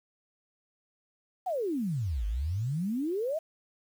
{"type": "exponential two-way sweep", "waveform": "sine", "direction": "down then up", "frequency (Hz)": [784, 49, 669], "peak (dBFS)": -28, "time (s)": [1.46, 3.39], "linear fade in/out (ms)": 10, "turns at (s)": 2.26, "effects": ["9-bit"]}